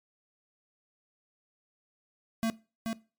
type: tone with echo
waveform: square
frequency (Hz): 225.5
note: A3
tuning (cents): +43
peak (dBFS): -27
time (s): 2.43-2.5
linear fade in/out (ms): 0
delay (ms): 430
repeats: 1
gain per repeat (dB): -4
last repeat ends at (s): 2.93
effects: noise-tail reverb RT60 0.3 s tail -19 dB re dry + MP3 96 kbps